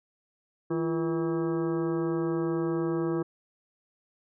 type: harmonic tone with a mistuned harmonic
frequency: 161.4 Hz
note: E3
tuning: 36 cents flat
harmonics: 1 / 2 / 3 / 4 / 5 / 6 / 7 / 8 / 10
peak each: -33 / -27 / -35 / -45 / -45 / -46 / -43 / -46 / -49 dBFS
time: 0.7-3.23 s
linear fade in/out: 10 ms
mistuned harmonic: 2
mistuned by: +82 cents
effects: none